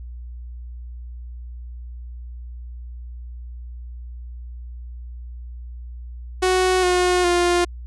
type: tone with pitch steps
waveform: sawtooth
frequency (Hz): 370 / 360.5 / 351.3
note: F#4 / F#4 / F4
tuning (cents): 0 / -45 / +10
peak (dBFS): -12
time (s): 6.42-7.65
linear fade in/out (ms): 10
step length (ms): 410
effects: added 60 Hz sine -32 dBFS peak until 7.86 s + resampled to 24000 Hz